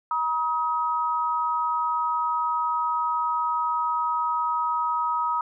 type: tone pair together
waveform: sine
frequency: 956 / 1265.8 Hz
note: A#5 / D#6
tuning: +43 / +29 cents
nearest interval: perfect fourth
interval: 486 cents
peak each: -25 dBFS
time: 0.11-5.41 s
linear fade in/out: 2 ms
effects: none